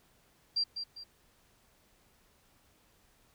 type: tone with echo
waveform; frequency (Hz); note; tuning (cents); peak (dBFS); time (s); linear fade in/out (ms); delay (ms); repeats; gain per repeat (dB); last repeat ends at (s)
sine; 4734; D8; +13; -27; 0.56-0.64; 10; 200; 2; -8; 1.04
effects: pink hiss -67 dBFS RMS until 3.34 s